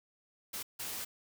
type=noise bursts at uneven times; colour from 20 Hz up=white; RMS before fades=-40 dBFS; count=2; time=0.53-0.63 / 0.79-1.05 s; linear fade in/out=10 ms; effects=none